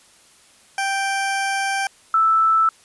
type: tone pair in turn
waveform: 20% pulse / sine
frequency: 784 / 1318.5 Hz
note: G5 / E6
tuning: 0 / 0 cents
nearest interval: major sixth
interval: 900 cents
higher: second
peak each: -15 / -13 dBFS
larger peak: second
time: 0.78-1.87 / 2.14-2.69 s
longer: first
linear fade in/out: 2 ms
effects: white hiss -52 dBFS RMS until 2.84 s + resampled to 24000 Hz